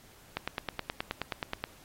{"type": "click train", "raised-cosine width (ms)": 0.3, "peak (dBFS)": -15, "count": 13, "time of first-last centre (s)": [0.37, 1.64], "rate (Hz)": 9.45, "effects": ["pink hiss -57 dBFS RMS until 1.84 s", "AAC 48 kbps"]}